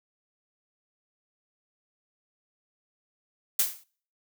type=noise with exponential decay; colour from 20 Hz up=blue; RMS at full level=-20 dBFS; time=3.59-3.84 s; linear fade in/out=5 ms; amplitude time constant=53 ms; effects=noise-tail reverb RT60 0.5 s tail -25 dB re dry